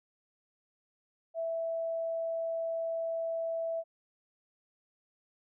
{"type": "tone", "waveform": "sine", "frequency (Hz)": 659.3, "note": "E5", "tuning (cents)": 0, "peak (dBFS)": -31, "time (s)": [1.34, 3.84], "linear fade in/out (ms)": 50, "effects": []}